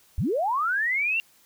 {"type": "linear sweep", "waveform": "sine", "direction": "up", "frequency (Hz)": [52.9, 2779], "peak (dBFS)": -22, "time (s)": [0.18, 1.2], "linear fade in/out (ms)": 0, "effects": ["white hiss -59 dBFS RMS until 1.45 s"]}